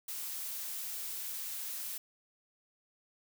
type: noise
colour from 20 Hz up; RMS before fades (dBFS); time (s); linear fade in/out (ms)
blue; -40; 0.08-1.98; 5
effects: none